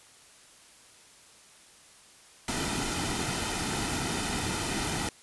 pink noise with comb filter, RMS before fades -31 dBFS, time 2.48-5.09 s, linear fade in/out 2 ms, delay 1.8 ms, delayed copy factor -0.55, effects white hiss -55 dBFS RMS until 5.22 s + resampled to 24000 Hz

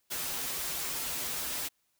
white noise with comb filter, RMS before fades -35 dBFS, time 0.1-1.69 s, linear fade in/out 20 ms, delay 9.3 ms, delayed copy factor -0.75, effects white hiss -75 dBFS RMS until 1.99 s

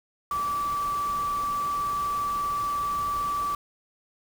sine tone in noise, 1158 Hz, D6, 25 cents flat, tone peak -25 dBFS, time 0.31-3.55 s, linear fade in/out 2 ms, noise pink, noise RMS -41 dBFS, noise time 0.31-3.55 s, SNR +13 dB, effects none

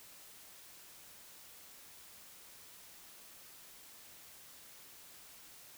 silence, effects white hiss -56 dBFS RMS until 5.77 s

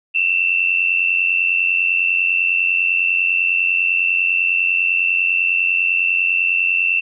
sine tone pair together, 2637 / 2727 Hz, E7 / F7, 0 / -42 cents, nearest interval minor second, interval 58 cents, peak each -17 dBFS, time 0.14-7.01 s, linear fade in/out 20 ms, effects none

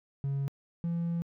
triangle tone pair in turn, 138.59 / 169.53 Hz, C#3 / E3, 0 / +49 cents, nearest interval minor third, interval 349 cents, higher second, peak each -26 dBFS, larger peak neither, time 0.24-0.48 / 0.84-1.22 s, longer second, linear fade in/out 0 ms, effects tanh soft clip ceiling -23 dBFS

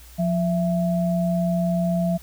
sine tone pair together, 176.1 / 664.9 Hz, F3 / E5, +15 / +15 cents, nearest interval octave + major seventh, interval 2300 cents, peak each -20 / -25 dBFS, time 0.18-2.18 s, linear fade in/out 20 ms, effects added 60 Hz sine -44 dBFS peak until 2.22 s + white hiss -49 dBFS RMS until 2.22 s

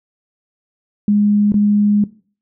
sine tone with dropouts, 206.7 Hz, G#3, 8 cents flat, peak -10 dBFS, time 1.08-2.04 s, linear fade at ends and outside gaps 2 ms, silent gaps 1.521-1.541 s, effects noise-tail reverb RT60 0.4 s tail -18 dB re dry

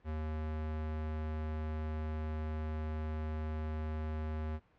square tone, 77.78 Hz, D#2, in tune, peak -36 dBFS, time 0.04-4.6 s, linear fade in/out 50 ms, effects pink hiss -68 dBFS RMS until 4.78 s + low-pass 2000 Hz 12 dB/octave

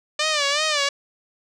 5% pulse tone with vibrato, 592 Hz, D5, 14 cents sharp, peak -7 dBFS, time 0.19-0.89 s, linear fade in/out 5 ms, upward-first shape sine, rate 2.7 Hz, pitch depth 100 cents each way, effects low-pass 6000 Hz 12 dB/octave

